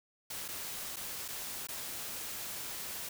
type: noise with dropouts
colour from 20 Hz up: white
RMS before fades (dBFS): -41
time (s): 0.3-3.09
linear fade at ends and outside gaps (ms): 5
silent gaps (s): 0.481-0.485 / 0.961-0.966 / 1.281-1.284 / 1.671-1.686
effects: none

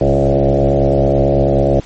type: tone with frequency modulation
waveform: sine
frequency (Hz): 343.3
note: F4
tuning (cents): -30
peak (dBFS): -9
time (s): 0.01-1.8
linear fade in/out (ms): 2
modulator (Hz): 69.2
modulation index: 4.5
effects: pink hiss -40 dBFS RMS until 1.85 s + MP3 32 kbps

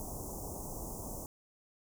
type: band-stop noise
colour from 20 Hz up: pink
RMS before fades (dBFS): -42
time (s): 0-1.26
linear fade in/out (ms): 0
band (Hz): 1000 to 6100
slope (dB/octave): 48
effects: none

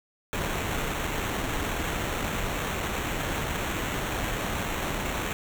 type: noise with sample-and-hold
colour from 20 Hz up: pink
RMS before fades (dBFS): -30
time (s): 0.33-5.33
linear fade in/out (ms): 0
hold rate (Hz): 4900
effects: none

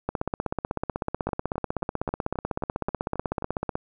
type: two click trains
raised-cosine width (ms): 1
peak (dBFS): -18 / -12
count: 9 / 60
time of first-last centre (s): 1.29-3.423 / 0.09-3.755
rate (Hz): 3.75 / 16.1
effects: none

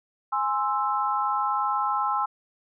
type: chord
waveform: sine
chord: Ab augmented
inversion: none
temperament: equal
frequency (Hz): 830.6 / 1046.5 / 1318.5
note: Ab5 / C6 / E6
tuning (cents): 0 / 0 / 0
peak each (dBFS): -27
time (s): 0.32-2.26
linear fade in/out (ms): 10
effects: none

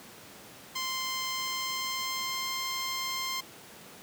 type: tone with pitch glide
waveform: 10% pulse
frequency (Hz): 1045 to 1052.3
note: C6 to C6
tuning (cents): -2 to +10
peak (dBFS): -23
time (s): 0.75-3.41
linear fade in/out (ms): 10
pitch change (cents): +12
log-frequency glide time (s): 1.26-2.53
effects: pink hiss -49 dBFS RMS until 4.02 s + high-pass 150 Hz 12 dB/octave

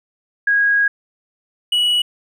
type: tone pair in turn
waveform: sine / triangle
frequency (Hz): 1645 / 2931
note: G#6 / F#7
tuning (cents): -17 / -17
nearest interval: minor seventh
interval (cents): 1000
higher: second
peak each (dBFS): -12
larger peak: neither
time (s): 0.47-0.88 / 1.72-2.02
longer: first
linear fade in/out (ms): 5
effects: none

